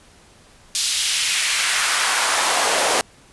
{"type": "noise with high-pass filter sweep", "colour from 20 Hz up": "pink", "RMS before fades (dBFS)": -19, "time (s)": [0.75, 3.01], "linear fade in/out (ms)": 0, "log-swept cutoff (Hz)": [4200, 480], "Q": 1.3, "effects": ["pink hiss -50 dBFS RMS until 3.32 s", "resampled to 24000 Hz"]}